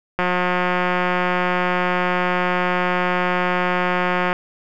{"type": "click train", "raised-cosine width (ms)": 0.5, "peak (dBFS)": -5, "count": 746, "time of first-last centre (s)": [0.19, 4.329], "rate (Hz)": 180, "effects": []}